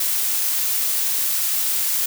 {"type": "noise", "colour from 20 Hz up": "blue", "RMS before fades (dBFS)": -21, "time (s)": [0, 2.06], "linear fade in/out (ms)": 5, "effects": []}